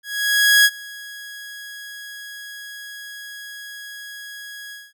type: tone with ADSR envelope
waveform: sawtooth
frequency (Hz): 1661.2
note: G#6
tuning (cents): 0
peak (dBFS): -6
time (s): 0.03-4.93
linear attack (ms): 620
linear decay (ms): 47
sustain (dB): -24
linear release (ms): 210
effects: none